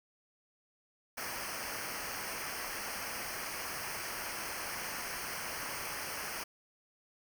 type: noise with comb filter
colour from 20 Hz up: pink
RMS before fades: -40 dBFS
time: 1.17-6.44 s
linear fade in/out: 10 ms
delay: 0.27 ms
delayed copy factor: -0.85
effects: none